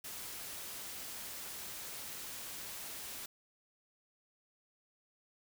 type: noise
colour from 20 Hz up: white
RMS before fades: -45 dBFS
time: 0.04-3.26 s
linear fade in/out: 5 ms
effects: none